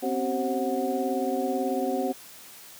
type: tone cluster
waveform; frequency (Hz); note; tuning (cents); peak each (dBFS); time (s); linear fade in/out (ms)
sine; 252.7 / 270.9 / 383.3 / 531 / 736; B3 / C#4 / G4 / C5 / F#5; +40 / -40 / -39 / +25 / -9; -31; 0.02-2.13; 20
effects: white hiss -47 dBFS RMS until 2.79 s + high-pass 100 Hz 12 dB/octave